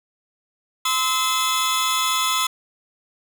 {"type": "tone cluster", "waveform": "sawtooth", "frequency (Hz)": [1032, 1296, 3438], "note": ["C6", "E6", "A7"], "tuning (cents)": [-24, -30, -41], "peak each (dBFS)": -20, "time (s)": [0.85, 2.47], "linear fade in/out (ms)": 5, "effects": []}